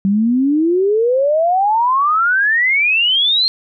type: exponential sweep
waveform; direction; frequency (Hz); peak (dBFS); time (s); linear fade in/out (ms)
sine; up; 190.7 to 4244; -11; 0.05-3.48; 0
effects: none